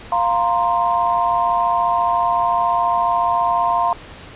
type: chord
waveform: sine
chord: F suspended fourth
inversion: none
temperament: equal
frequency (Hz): 698.5 / 932.3 / 1046.5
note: F5 / Bb5 / C6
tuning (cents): 0 / 0 / 0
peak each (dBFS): -19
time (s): 0.12-3.93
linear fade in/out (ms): 2
effects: pink hiss -38 dBFS RMS until 4.35 s + resampled to 8000 Hz